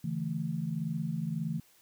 sine chord, D suspended second, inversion none, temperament equal with one note detuned, 143.06 / 164.81 / 220 Hz, D3 / E3 / A3, -45 / 0 / 0 cents, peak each -37 / -33 / -37 dBFS, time 0.04-1.6 s, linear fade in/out 5 ms, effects white hiss -63 dBFS RMS until 1.81 s

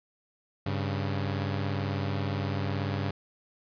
sawtooth tone pair together, 98 / 138.78 Hz, G2 / C#3, 0 / +2 cents, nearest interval tritone, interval 602 cents, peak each -26 / -29 dBFS, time 0.66-3.11 s, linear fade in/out 5 ms, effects resampled to 11025 Hz + 10-bit

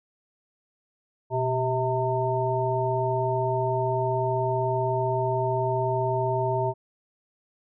harmonic tone with a mistuned harmonic, 129.7 Hz, C3, 15 cents flat, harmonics 1 / 3 / 5 / 7, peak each -28 / -28 / -28 / -28 dBFS, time 1.3-6.74 s, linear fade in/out 50 ms, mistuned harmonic 1, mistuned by -100 cents, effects none

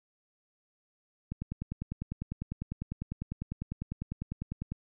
click train, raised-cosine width 5 ms, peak -23 dBFS, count 35, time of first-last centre 1.32-4.72 s, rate 10 Hz, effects none

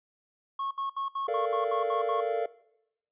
triangle tone bursts, 1095 Hz, C#6, 22 cents flat, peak -28 dBFS, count 9, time 0.59-2.206 s, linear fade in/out 5 ms, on 120 ms, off 67 ms
triangle chord, Bb major seventh, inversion third, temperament equal with one note detuned, 440 / 466.2 / 587.3 / 690.4 Hz, A4 / Bb4 / D5 / F5, 0 / 0 / 0 / -20 cents, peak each -30 / -30 / -33 / -30 dBFS, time 1.28-2.46 s, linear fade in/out 5 ms
effects noise-tail reverb RT60 0.8 s tail -20 dB re dry + resampled to 8000 Hz

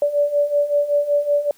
sine beating tone pair, 577 / 582.3 Hz, D5 / D5, -31 / -15 cents, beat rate 5.3 Hz, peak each -21 / -17 dBFS, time 0.02-1.51 s, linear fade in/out 2 ms, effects white hiss -54 dBFS RMS until 1.57 s

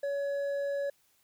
triangle tone with hard clipping, 563 Hz, C#5, 27 cents sharp, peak -31 dBFS, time 0.03-0.9 s, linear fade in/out 5 ms, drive 8 dB, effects white hiss -69 dBFS RMS until 1.23 s

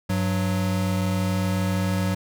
square tone pair together, 98 / 185.17 Hz, G2 / F#3, 0 / +2 cents, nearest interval major seventh, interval 1102 cents, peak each -25 dBFS, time 0.09-2.15 s, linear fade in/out 10 ms, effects none

